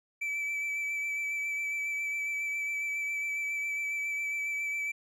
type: tone with vibrato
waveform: triangle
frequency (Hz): 2312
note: D7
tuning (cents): -28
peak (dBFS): -29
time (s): 0.21-4.92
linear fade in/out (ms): 10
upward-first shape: sine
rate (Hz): 7.3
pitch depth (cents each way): 19
effects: none